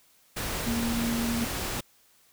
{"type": "tone in noise", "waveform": "sine", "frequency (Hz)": 233.1, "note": "A#3", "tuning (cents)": 0, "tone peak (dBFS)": -27, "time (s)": [0.66, 1.45], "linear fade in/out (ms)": 10, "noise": "pink", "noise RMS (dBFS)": -32, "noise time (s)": [0.36, 1.81], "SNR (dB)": 2, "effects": ["white hiss -62 dBFS RMS until 2.32 s"]}